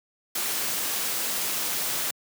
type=noise; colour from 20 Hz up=white; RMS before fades=-28 dBFS; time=0.35-2.11 s; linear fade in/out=5 ms; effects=high-pass 150 Hz 12 dB/octave